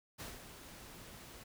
pink noise with ADSR envelope, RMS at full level -45 dBFS, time 0.18-1.44 s, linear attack 26 ms, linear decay 180 ms, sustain -8 dB, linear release 12 ms, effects none

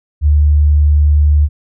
sine tone, 74.1 Hz, D2, 16 cents sharp, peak -6 dBFS, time 0.21-1.49 s, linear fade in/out 50 ms, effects none

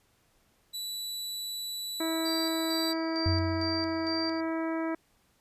sawtooth tone, 3951 Hz, B7, in tune, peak -31 dBFS, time 0.73-2.93 s, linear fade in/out 20 ms
harmonic tone, 325 Hz, E4, 24 cents flat, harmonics 1 / 2 / 3 / 4 / 5 / 6 / 7, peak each -30 / -36 / -40 / -42 / -44 / -46 / -47 dBFS, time 2-4.95 s, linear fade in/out 5 ms
sine tone with tremolo, 4699 Hz, D8, in tune, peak -32 dBFS, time 2.25-4.41 s, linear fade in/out 10 ms, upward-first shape square, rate 2.2 Hz, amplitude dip 70%
sine tone with exponential decay, 91.4 Hz, F#2, 21 cents flat, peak -23 dBFS, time 3.26-4.51 s, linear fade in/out 0 ms, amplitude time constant 270 ms
effects pink hiss -68 dBFS RMS until 5.4 s + resampled to 32000 Hz

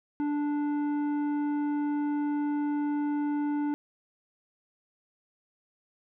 triangle tone with tanh clipping, 293 Hz, D4, 4 cents flat, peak -28 dBFS, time 0.2-3.74 s, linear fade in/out 0 ms, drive 14 dB, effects none

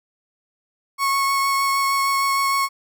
35% pulse tone with vibrato, 1100 Hz, C#6, 14 cents flat, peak -16 dBFS, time 0.98-2.69 s, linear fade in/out 50 ms, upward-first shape triangle, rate 6.5 Hz, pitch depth 12 cents each way, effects none

